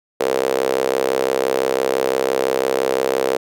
sawtooth tone with high-pass filter, 65.9 Hz, C2, 13 cents sharp, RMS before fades -19 dBFS, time 0.2-3.37 s, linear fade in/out 5 ms, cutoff 470 Hz, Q 4.5, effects none

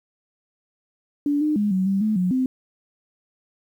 sine tone with pitch steps, 289.1 / 303.4 / 207.4 / 187.5 / 195 / 215.4 / 181.7 / 258.2 Hz, D4 / D#4 / G#3 / F#3 / G3 / A3 / F#3 / C4, -27 / -44 / -2 / +23 / -9 / -37 / -31 / -23 cents, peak -18 dBFS, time 1.26-2.46 s, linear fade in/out 2 ms, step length 150 ms, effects 9-bit

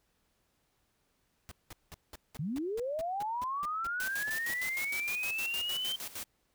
pink noise bursts, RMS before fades -46 dBFS, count 15, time 1.49-4.51 s, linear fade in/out 0 ms, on 24 ms, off 190 ms
sine linear sweep, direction up, 130.6 to 3136 Hz, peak -32 dBFS, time 2.39-5.96 s, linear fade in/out 5 ms
white noise with tremolo, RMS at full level -40 dBFS, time 4-6.24 s, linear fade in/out 0 ms, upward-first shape square, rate 6.5 Hz, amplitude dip 75%
effects pink hiss -75 dBFS RMS until 6.54 s

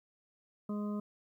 harmonic tone, 207.7 Hz, G#3, in tune, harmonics 1 / 2 / 3 / 5 / 6, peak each -34 / -45 / -48 / -51 / -51 dBFS, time 0.69-1 s, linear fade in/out 5 ms, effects 12-bit

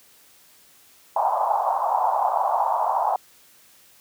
pink band-pass noise, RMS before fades -22 dBFS, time 1.16-3.16 s, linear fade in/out 2 ms, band 700 to 1000 Hz, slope 48 dB/octave, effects white hiss -54 dBFS RMS until 4 s + high-pass 60 Hz 12 dB/octave

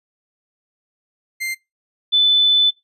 40% pulse / sine tone pair in turn, 2093 / 3505 Hz, C7 / A7, 0 / -7 cents, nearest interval major sixth, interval 893 cents, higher second, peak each -21 / -11 dBFS, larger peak second, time 1.4-1.55 / 2.12-2.71 s, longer second, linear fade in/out 20 ms, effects noise-tail reverb RT60 0.2 s tail -22 dB re dry + resampled to 32000 Hz

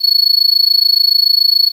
triangle tone with amplitude modulation, 4391 Hz, C#8, 17 cents flat, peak -3 dBFS, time 0-1.72 s, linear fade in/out 50 ms, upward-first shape sine, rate 27 Hz, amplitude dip 95%, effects 7-bit

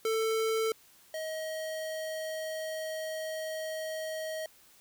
square tone pair in turn, 444.3 / 632.3 Hz, A4 / D#5, +17 / +28 cents, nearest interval tritone, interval 611 cents, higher second, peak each -28 / -35 dBFS, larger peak first, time 0.05-0.72 / 1.14-4.46 s, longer second, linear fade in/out 2 ms, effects white hiss -60 dBFS RMS until 4.8 s

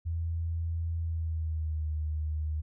sine tone with pitch glide, 83 to 77 Hz, E2 to D#2, +12 to -17 cents, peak -29 dBFS, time 0.05-2.62 s, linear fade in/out 20 ms, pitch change -129 cents, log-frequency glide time 0.99-1.89 s, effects none

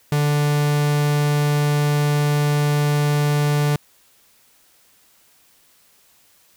45% pulse tone, 146.83 Hz, D3, in tune, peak -16 dBFS, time 0.12-3.76 s, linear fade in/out 2 ms, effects white hiss -56 dBFS RMS until 6.56 s

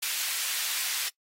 pink high-pass noise, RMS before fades -31 dBFS, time 0.02-1.09 s, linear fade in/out 10 ms, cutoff 2300 Hz, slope 12 dB/octave, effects noise-tail reverb RT60 0.1 s tail -21 dB re dry + AAC 48 kbps

